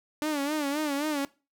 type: tone with vibrato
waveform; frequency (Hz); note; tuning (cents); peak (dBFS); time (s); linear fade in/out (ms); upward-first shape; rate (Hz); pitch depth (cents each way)
sawtooth; 293.2; D4; -3; -23; 0.22-1.25; 0; sine; 3.8; 99
effects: noise-tail reverb RT60 0.3 s tail -20 dB re dry